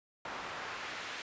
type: noise with band-pass filter sweep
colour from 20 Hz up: pink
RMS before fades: -42 dBFS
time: 0.25-1.22 s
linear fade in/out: 2 ms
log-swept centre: 1100 to 2200 Hz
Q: 0.9
effects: resampled to 16000 Hz